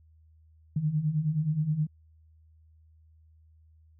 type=beating tone pair; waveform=sine; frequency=146.83 / 156.33 Hz; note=D3 / D#3; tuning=0 / +9 cents; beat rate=9.5 Hz; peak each=-31 / -26 dBFS; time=0.76-1.87 s; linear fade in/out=5 ms; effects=added 79 Hz sine -56 dBFS peak until 3.99 s